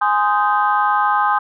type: chord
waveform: sine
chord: Ab major seventh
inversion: none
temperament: just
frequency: 830.6 / 1038.3 / 1245.9 / 1557.4 Hz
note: Ab5 / C6 / Eb6 / G6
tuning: 0 / -14 / +2 / -12 cents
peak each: -17 / -19 / -18 / -22 dBFS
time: 0.01-1.39 s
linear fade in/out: 10 ms
effects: tanh soft clip ceiling -3 dBFS